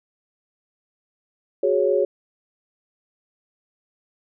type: chord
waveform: sine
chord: F# suspended second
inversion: none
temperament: equal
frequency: 370 / 415.3 / 554.4 Hz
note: F#4 / G#4 / C#5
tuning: 0 / 0 / 0 cents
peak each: -22 / -21 / -20 dBFS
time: 1.63-2.05 s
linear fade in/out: 5 ms
effects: none